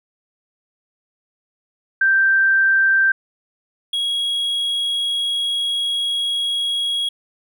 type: tone pair in turn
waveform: sine / triangle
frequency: 1568 / 3312 Hz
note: G6 / G#7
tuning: 0 / -5 cents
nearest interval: octave + minor second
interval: 1295 cents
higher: second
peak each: -12 / -17 dBFS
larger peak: first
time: 2.01-3.12 / 3.93-7.09 s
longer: second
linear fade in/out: 5 ms
effects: none